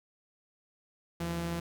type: tone pair together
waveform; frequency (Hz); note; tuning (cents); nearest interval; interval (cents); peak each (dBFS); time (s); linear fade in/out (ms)
sawtooth; 77.94 / 169.6; D#2 / E3; +4 / +50; octave + minor second; 1346; -37 / -29; 1.2-1.6; 5
effects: none